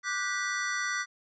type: chord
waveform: square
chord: G major seventh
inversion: second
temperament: just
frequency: 1176 / 1470 / 1568 / 1960 Hz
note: D6 / F#6 / G6 / B6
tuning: +2 / -12 / 0 / -14 cents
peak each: -37 / -36 / -39 / -33 dBFS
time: 0.03-1.06 s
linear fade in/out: 50 ms
effects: resampled to 16000 Hz